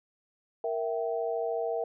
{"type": "chord", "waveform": "sine", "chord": "E diminished", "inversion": "second", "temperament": "equal with one note detuned", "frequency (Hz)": [466.2, 659.3, 773.2], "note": ["Bb4", "E5", "G5"], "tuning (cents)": [0, 0, -24], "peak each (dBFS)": [-31, -32, -37], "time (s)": [0.64, 1.84], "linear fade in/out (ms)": 2, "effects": []}